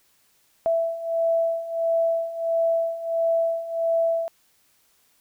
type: beating tone pair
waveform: sine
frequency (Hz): 662 / 663.5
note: E5 / E5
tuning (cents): +7 / +11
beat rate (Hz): 1.5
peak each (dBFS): -26 / -22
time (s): 0.66-4.28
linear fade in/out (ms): 0
effects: white hiss -63 dBFS RMS until 5.2 s